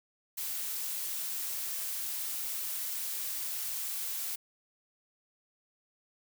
blue noise, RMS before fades -36 dBFS, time 0.37-4.36 s, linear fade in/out 10 ms, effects none

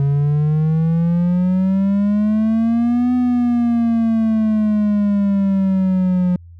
triangle exponential two-way sweep, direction up then down, 138.59 to 249.8 to 178.3 Hz, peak -11 dBFS, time 0-6.36 s, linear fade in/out 2 ms, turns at 3.14 s, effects added 85 Hz sine -37 dBFS peak until 6.59 s

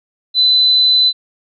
sine tone, 4014 Hz, B7, 27 cents sharp, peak -8 dBFS, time 0.34-1.13 s, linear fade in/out 50 ms, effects none

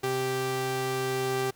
sawtooth tone pair together, 130.81 / 391.7 Hz, C3 / G4, 0 / -1 cents, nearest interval octave + perfect fifth, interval 1899 cents, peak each -30 / -24 dBFS, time 0.03-1.51 s, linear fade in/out 10 ms, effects pink hiss -60 dBFS RMS until 1.55 s

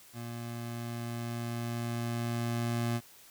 25% pulse tone with level ramp, 117.8 Hz, A#2, 19 cents sharp, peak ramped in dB -35 to -25 dBFS, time 0.13-3.01 s, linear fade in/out 50 ms, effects white hiss -56 dBFS RMS until 3.3 s

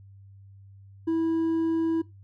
sine tone with hard clipping, 326.8 Hz, E4, 15 cents flat, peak -23 dBFS, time 1.07-2.02 s, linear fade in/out 10 ms, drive 2 dB, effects noise-tail reverb RT60 0.2 s tail -19 dB re dry + added 98 Hz sine -47 dBFS peak until 2.23 s

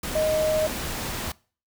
sine tone in noise, 622.3 Hz, D#5, in tune, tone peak -20 dBFS, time 0.15-0.67 s, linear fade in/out 5 ms, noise pink, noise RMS -31 dBFS, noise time 0.03-1.32 s, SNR +8 dB, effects noise-tail reverb RT60 0.4 s tail -23 dB re dry

